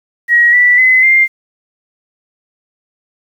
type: tone with pitch steps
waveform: sine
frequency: 1900 / 1964.7 / 2032 / 2101 Hz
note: A#6 / B6 / B6 / C7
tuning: +33 / -10 / +49 / +7 cents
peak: -5 dBFS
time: 0.28-1.28 s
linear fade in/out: 50 ms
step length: 250 ms
effects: 7-bit